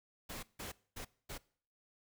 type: noise bursts at uneven times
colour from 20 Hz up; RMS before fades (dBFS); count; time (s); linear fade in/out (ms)
pink; -45; 4; 0.29-0.43 / 0.59-0.72 / 0.96-1.05 / 1.29-1.38; 10
effects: noise-tail reverb RT60 0.5 s tail -22 dB re dry